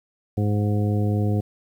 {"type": "harmonic tone", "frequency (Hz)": 103.83, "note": "G#2", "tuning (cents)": 0, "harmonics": [1, 2, 3, 4, 5, 7], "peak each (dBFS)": [-20, -26, -30, -32, -34, -37], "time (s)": [0.37, 1.41], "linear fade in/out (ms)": 10, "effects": ["9-bit"]}